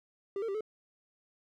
triangle tone with pitch steps, 395.3 / 454.4 / 392.6 / 432.7 Hz, G4 / A#4 / G4 / A4, +15 / -44 / +3 / -29 cents, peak -30 dBFS, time 0.36-0.608 s, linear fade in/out 2 ms, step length 62 ms, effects none

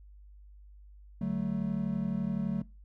triangle chord, D major, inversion none, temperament equal with one note detuned, 146.83 / 188.12 / 220 Hz, D3 / F#3 / A3, 0 / +29 / 0 cents, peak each -35 / -30 / -32 dBFS, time 1.21-2.62 s, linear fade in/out 5 ms, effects noise-tail reverb RT60 0.3 s tail -24 dB re dry + added 50 Hz sine -50 dBFS peak until 2.84 s

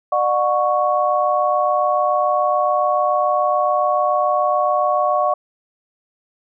sine tone cluster, 600 / 727 / 1111 Hz, D5 / F#5 / C#6, +37 / -31 / +4 cents, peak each -19 dBFS, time 0.12-5.34 s, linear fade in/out 5 ms, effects none

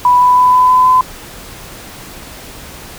sine tone with pitch steps, 987.8 / 993.5 / 999.3 / 1005.1 / 1010.9 / 1016.7 Hz, B5 / B5 / B5 / B5 / B5 / B5, 0 / +10 / +20 / +30 / +40 / +50 cents, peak -5 dBFS, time 0.05-1.01 s, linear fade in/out 2 ms, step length 160 ms, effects pink hiss -32 dBFS RMS until 2.98 s

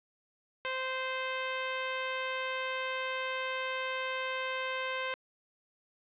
10% pulse tone, 520 Hz, C5, 11 cents flat, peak -24 dBFS, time 0.65-5.14 s, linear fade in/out 0 ms, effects resampled to 8000 Hz + 11-bit

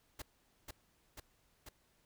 pink noise with echo, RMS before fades -45 dBFS, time 0.19-0.22 s, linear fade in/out 5 ms, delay 490 ms, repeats 3, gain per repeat -2 dB, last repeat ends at 1.69 s, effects pink hiss -73 dBFS RMS until 2.05 s

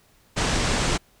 pink low-pass noise, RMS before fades -23 dBFS, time 0.36-0.98 s, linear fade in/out 20 ms, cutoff 8600 Hz, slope 48 dB/octave, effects pink hiss -59 dBFS RMS until 1.2 s

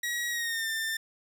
sawtooth tone with pitch glide, 1909 to 1791.5 Hz, A#6 to A6, +41 to +31 cents, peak -26 dBFS, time 0.03-0.97 s, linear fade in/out 5 ms, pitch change -110 cents, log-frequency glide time 0.3-0.68 s, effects none

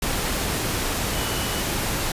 sine tone in noise, 2960 Hz, F#7, in tune, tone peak -35 dBFS, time 1.15-1.62 s, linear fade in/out 5 ms, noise pink, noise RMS -25 dBFS, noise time 0.02-2.12 s, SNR -13 dB, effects resampled to 32000 Hz

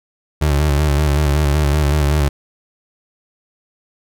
30% pulse tone with vibrato, 73.42 Hz, D2, in tune, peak -10 dBFS, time 0.41-2.29 s, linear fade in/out 10 ms, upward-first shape square, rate 5.3 Hz, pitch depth 55 cents each way, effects none

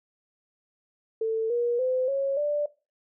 sine tone with pitch steps, 445.7 / 477.7 / 512 / 548.7 / 588.1 Hz, A4 / A#4 / C5 / C#5 / D5, +22 / +42 / -38 / -18 / +2 cents, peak -23 dBFS, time 1.21-2.66 s, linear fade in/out 5 ms, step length 290 ms, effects noise-tail reverb RT60 0.3 s tail -19 dB re dry

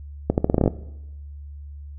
accelerating click train, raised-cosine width 2 ms, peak -4 dBFS, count 10, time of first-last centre 0.3-0.678 s, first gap 79 ms, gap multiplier 0.83, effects noise-tail reverb RT60 0.9 s tail -18 dB re dry + added 72 Hz sine -35 dBFS peak until 1.98 s

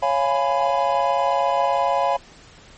triangle chord, C# dominant seventh, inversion none, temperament just, 554.4 / 693 / 831.5 / 997.9 Hz, C#5 / E#5 / G#5 / B5, 0 / -14 / +2 / +18 cents, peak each -21 dBFS, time 0.02-2.17 s, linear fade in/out 10 ms, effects pink hiss -47 dBFS RMS until 2.77 s + MP3 32 kbps

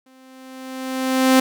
sawtooth tone with exponential growth, 260.9 Hz, C4, 5 cents flat, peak -6 dBFS, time 0.06-1.4 s, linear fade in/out 5 ms, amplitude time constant 290 ms, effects none

